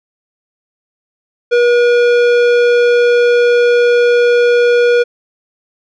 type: tone with tanh clipping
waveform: sine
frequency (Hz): 481.3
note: B4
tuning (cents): -45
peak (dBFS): -9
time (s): 1.51-5.04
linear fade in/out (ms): 20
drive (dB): 15
effects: none